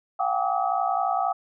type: tone cluster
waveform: sine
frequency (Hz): 698 / 762 / 813 / 1157 / 1272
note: F5 / G5 / G#5 / D6 / D#6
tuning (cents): -1 / -49 / -37 / -26 / +38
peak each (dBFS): -28 / -25 / -30 / -32 / -30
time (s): 0.19-1.33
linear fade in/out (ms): 10
effects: none